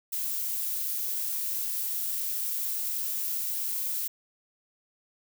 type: noise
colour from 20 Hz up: violet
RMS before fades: -31 dBFS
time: 0.12-4.08 s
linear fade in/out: 10 ms
effects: none